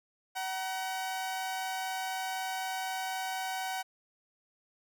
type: tone pair together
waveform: sawtooth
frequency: 755.2 / 950 Hz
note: F#5 / A#5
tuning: +35 / +33 cents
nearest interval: major third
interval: 398 cents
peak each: -30 / -39 dBFS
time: 0.35-3.83 s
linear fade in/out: 20 ms
effects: none